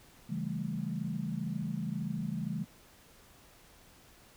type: chord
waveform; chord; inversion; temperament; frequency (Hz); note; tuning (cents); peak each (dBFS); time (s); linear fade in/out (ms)
sine; A dominant seventh; first; just; 137.5 / 165 / 198 / 220; C#3 / E3 / G3 / A3; -14 / +2 / +18 / 0; -40 / -37 / -38 / -39; 0.29-2.65; 10
effects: pink hiss -59 dBFS RMS until 4.36 s